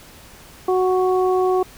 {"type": "harmonic tone", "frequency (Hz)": 370, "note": "F#4", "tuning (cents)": 0, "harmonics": [1, 2, 3], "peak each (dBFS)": [-16, -22, -26], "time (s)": [0.68, 1.63], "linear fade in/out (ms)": 5, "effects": ["pink hiss -44 dBFS RMS until 1.77 s"]}